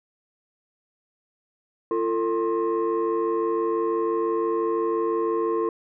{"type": "tone cluster", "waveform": "sine", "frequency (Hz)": [342.5, 448.4, 1060], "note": ["F4", "A4", "C6"], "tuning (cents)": [-34, 33, 22], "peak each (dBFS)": [-24, -23, -28], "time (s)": [1.91, 5.69], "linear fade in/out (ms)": 2, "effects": ["tanh soft clip ceiling -16 dBFS"]}